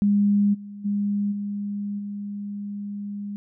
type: tone with level steps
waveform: sine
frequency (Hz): 203.5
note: G#3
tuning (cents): -35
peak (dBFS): -16 / -35 / -21 / -26 / -29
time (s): 0.02-3.36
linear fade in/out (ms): 0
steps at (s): 0.53 / 0.84 / 1.31 / 1.98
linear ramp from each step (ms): 20
effects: none